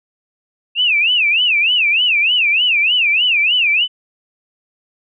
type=tone with vibrato; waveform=sine; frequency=2637 Hz; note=E7; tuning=in tune; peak=-11 dBFS; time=0.75-3.88 s; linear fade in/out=50 ms; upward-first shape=sine; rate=3.3 Hz; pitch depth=230 cents each way; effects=none